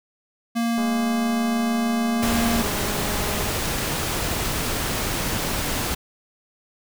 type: tone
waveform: square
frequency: 232.5 Hz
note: A#3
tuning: 4 cents flat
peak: -21 dBFS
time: 0.55-2.63 s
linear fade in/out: 20 ms
type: click train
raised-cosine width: 1 ms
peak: -21 dBFS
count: 565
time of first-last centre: 0.78-3.518 s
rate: 206 Hz
type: noise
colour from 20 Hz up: pink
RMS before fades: -25 dBFS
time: 2.22-5.95 s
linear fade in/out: 10 ms
effects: none